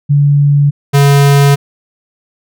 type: tone pair in turn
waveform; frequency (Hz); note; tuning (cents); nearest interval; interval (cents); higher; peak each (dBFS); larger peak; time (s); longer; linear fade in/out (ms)
sine / square; 143.6 / 141.13; D3 / C#3; -39 / +31; unison; 30; first; -5; neither; 0.09-0.71 / 0.93-1.56; second; 20
effects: none